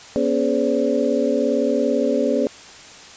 sine tone cluster, 241.6 / 279.2 / 420.1 / 512 / 573 Hz, B3 / C#4 / G#4 / C5 / D5, -38 / +13 / +20 / -38 / -43 cents, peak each -23 dBFS, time 0.16-2.47 s, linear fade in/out 0 ms, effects white hiss -41 dBFS RMS until 3.16 s + resampled to 16000 Hz

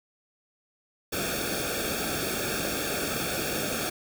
pink noise with comb filter, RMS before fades -30 dBFS, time 1.12-3.9 s, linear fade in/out 10 ms, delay 1 ms, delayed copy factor -1, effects none

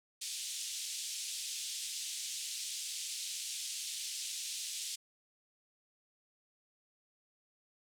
white band-pass noise, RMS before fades -41 dBFS, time 0.21-4.96 s, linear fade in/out 10 ms, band 2900 to 8800 Hz, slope 24 dB/octave, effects none

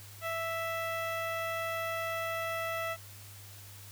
15% pulse tone with notch filter, 659.3 Hz, E5, in tune, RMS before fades -35 dBFS, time 0.21-2.97 s, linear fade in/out 50 ms, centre 7800 Hz, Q 0.5, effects added 100 Hz sine -50 dBFS peak until 3.91 s + white hiss -52 dBFS RMS until 3.91 s

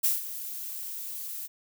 violet noise with ADSR envelope, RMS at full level -23 dBFS, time 0.03-1.48 s, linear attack 16 ms, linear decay 160 ms, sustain -14 dB, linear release 28 ms, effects none

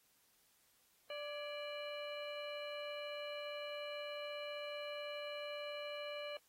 harmonic tone with a mistuned harmonic, 587.3 Hz, D5, in tune, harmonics 1 / 2 / 3 / 4 / 5 / 7, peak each -44 / -53 / -56 / -51 / -51 / -58 dBFS, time 1.1-6.37 s, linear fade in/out 2 ms, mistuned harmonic 3, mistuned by -74 cents, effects white hiss -73 dBFS RMS until 6.48 s + AAC 48 kbps

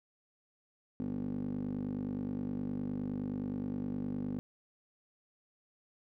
15% pulse tone with band-pass filter, 49.63 Hz, G1, 22 cents sharp, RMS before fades -37 dBFS, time 1-4.39 s, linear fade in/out 0 ms, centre 270 Hz, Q 6.7, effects none

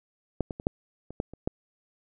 clicks, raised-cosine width 2 ms, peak -12 / -20 / -24 / -11 / -27 / -14 / -29 / -13 dBFS, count 8, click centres 0.407 / 0.508 / 0.599 / 0.669 / 1.106 / 1.201 / 1.336 / 1.475 s, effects none

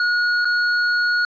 square tone with dropouts, 1449 Hz, F#6, 37 cents flat, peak -17 dBFS, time 0-1.25 s, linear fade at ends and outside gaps 2 ms, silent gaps 0.447-0.453 s, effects resampled to 11025 Hz

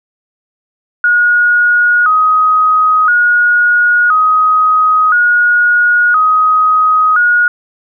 sine tone with vibrato, 1348 Hz, E6, 38 cents sharp, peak -6 dBFS, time 1.04-7.48 s, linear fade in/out 2 ms, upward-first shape square, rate 0.49 Hz, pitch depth 120 cents each way, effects none

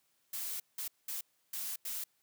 blue noise bursts at uneven times, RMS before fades -39 dBFS, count 5, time 0.33-0.6 / 0.78-0.88 / 1.08-1.21 / 1.53-1.76 / 1.85-2.04 s, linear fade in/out 5 ms, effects white hiss -75 dBFS RMS until 2.22 s + high-pass 80 Hz 12 dB/octave

